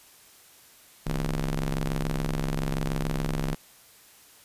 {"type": "ring-modulated tone", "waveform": "sawtooth", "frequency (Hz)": 67, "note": "C2", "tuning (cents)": 42, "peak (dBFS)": -19, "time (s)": [1.06, 3.55], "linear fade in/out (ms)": 10, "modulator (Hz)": 90, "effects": ["white hiss -54 dBFS RMS until 4.44 s", "resampled to 32000 Hz"]}